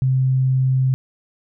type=tone; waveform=sine; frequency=130.81 Hz; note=C3; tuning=in tune; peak=-14 dBFS; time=0.02-0.94 s; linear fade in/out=0 ms; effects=none